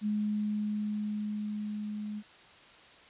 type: tone with level ramp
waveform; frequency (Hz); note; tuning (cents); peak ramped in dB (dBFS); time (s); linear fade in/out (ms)
sine; 210.2; G#3; +21; -27 to -35; 0.01-2.23; 50
effects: white hiss -55 dBFS RMS until 3.09 s + resampled to 8000 Hz